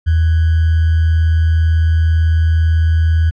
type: tone with sample-and-hold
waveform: sine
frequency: 81 Hz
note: E2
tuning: 30 cents flat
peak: -9 dBFS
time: 0.06-3.31 s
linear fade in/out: 20 ms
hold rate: 1575 Hz
effects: low-pass 3000 Hz 12 dB/octave